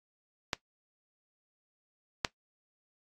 clicks, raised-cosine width 0.2 ms, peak -11 / -8 dBFS, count 2, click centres 0.532 / 2.248 s, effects noise-tail reverb RT60 0.1 s tail -19 dB re dry + AAC 32 kbps

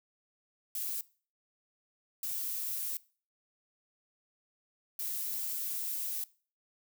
violet noise bursts at uneven times, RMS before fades -36 dBFS, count 3, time 0.75-1.01 / 2.23-2.97 / 4.99-6.24 s, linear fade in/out 2 ms, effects noise-tail reverb RT60 0.4 s tail -21 dB re dry

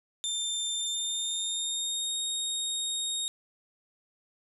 25% pulse tone with pitch glide, 3584 to 3725 Hz, A7 to A#7, +31 to -2 cents, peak -25 dBFS, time 0.24-3.28 s, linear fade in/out 0 ms, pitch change +67 cents, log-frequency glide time 0.74-2.18 s, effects none

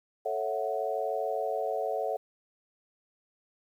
sine chord, F# minor seventh, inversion first, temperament equal with one note detuned, 440 / 552.4 / 659.3 / 740 Hz, A4 / C#5 / E5 / F#5, 0 / -6 / 0 / 0 cents, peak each -34 dBFS, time 0.25-2.17 s, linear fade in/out 10 ms, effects 10-bit

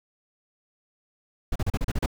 brown noise bursts, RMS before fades -24 dBFS, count 8, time 1.52-2.061 s, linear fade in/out 5 ms, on 37 ms, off 35 ms, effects none

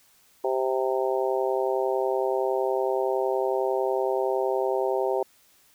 harmonic tone, 130.81 Hz, C3, in tune, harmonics 3 / 4 / 5 / 6 / 7, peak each -26 / -28 / -30 / -32 / -33 dBFS, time 0.44-5.23 s, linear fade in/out 5 ms, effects white hiss -60 dBFS RMS until 5.74 s

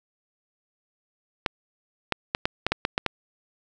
clicks, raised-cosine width 0.3 ms, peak -6 dBFS, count 9, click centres 1.462 / 2.123 / 2.349 / 2.455 / 2.666 / 2.72 / 2.851 / 2.979 / 3.063 s, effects none

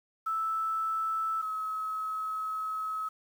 sine tone pair in turn, 1315 / 1284.2 Hz, E6 / E6, -5 / -46 cents, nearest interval unison, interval 41 cents, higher first, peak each -28 / -31 dBFS, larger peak first, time 0.26-1.42 / 1.42-3.09 s, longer second, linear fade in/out 10 ms, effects 9-bit

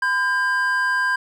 triangle tone pair together, 1012.9 / 1600 Hz, B5 / G6, +43 / +35 cents, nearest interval minor sixth, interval 792 cents, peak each -22 / -17 dBFS, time 0.02-1.16 s, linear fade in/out 5 ms, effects none

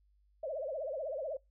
sine tone with vibrato, 582 Hz, D5, 16 cents flat, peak -35 dBFS, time 0.43-1.37 s, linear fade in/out 5 ms, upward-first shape triangle, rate 16 Hz, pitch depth 250 cents each way, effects noise-tail reverb RT60 0.2 s tail -24 dB re dry + added 50 Hz sine -66 dBFS peak until 1.5 s

